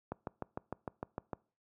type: click train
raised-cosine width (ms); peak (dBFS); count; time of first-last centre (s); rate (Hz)
1; -23; 9; 0.12-1.332; 6.6
effects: noise-tail reverb RT60 0.4 s tail -24 dB re dry + high-pass 80 Hz 12 dB/octave